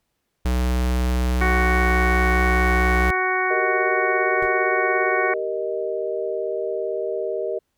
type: tone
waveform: square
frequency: 62.2 Hz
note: B1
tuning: 13 cents sharp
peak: -19 dBFS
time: 0.45-3.11 s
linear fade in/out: 5 ms
type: harmonic tone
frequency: 371.5 Hz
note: F#4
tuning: 7 cents sharp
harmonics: 1 / 2 / 3 / 4 / 5 / 6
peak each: -26 / -26 / -26 / -26 / -26 / -26 dBFS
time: 1.41-5.34 s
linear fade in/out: 5 ms
type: chord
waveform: sine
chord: Eb major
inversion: first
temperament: just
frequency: 388.9 / 466.7 / 622.3 Hz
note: G4 / Bb4 / Eb5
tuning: -14 / +2 / 0 cents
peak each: -27 dBFS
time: 3.5-7.59 s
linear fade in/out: 10 ms
type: noise with exponential decay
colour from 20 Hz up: brown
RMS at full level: -29 dBFS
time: 4.42-4.54 s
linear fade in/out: 5 ms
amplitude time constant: 26 ms
effects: pink hiss -74 dBFS RMS until 7.77 s